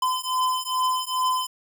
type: beating tone pair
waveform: square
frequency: 1020 / 1022.4 Hz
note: C6 / C6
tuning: -44 / -40 cents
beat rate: 2.4 Hz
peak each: -26 / -26 dBFS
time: 0.02-1.47 s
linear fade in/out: 5 ms
effects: none